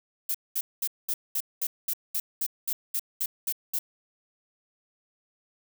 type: noise bursts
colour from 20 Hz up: violet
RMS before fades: -28 dBFS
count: 14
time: 0.29-3.79 s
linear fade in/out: 5 ms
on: 55 ms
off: 210 ms
effects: none